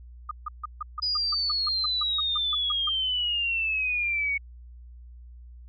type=tone bursts; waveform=sine; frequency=1225 Hz; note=D#6; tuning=27 cents flat; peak=-28 dBFS; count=16; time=0.29-2.892 s; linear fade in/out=5 ms; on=22 ms; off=150 ms
type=exponential sweep; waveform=sine; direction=down; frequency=4978 to 2217 Hz; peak=-24 dBFS; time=1.02-4.38 s; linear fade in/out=10 ms
effects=added 60 Hz sine -43 dBFS peak until 5.68 s